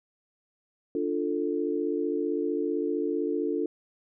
sine chord, D minor, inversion none, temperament equal with one note detuned, 293.7 / 349.2 / 442.3 Hz, D4 / F4 / A4, 0 / 0 / +9 cents, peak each -30 dBFS, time 0.95-3.66 s, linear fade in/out 2 ms, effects none

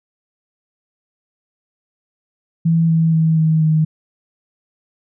sine tone with pitch steps, 164.81 / 162.73 / 160.67 / 158.65 / 156.64 Hz, E3 / E3 / E3 / D#3 / D#3, 0 / -22 / -44 / +34 / +12 cents, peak -11 dBFS, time 2.65-3.85 s, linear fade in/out 10 ms, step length 240 ms, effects none

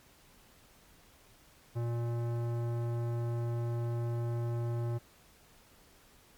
sine tone with tanh clipping, 118 Hz, A#2, 22 cents sharp, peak -33 dBFS, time 1.75-4.99 s, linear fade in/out 20 ms, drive 17 dB, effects pink hiss -61 dBFS RMS until 6.37 s + MP3 96 kbps

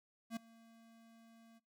square tone with ADSR envelope, 227.8 Hz, A#3, 40 cents flat, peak -38 dBFS, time 0.3-1.6 s, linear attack 65 ms, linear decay 7 ms, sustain -23 dB, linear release 28 ms, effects noise-tail reverb RT60 0.2 s tail -23 dB re dry

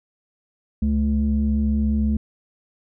sine tone pair together, 70 / 215.7 Hz, C#2 / A3, +18 / -34 cents, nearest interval octave + perfect fifth, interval 1948 cents, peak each -19 dBFS, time 0.82-2.17 s, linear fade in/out 5 ms, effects tanh soft clip ceiling -12 dBFS

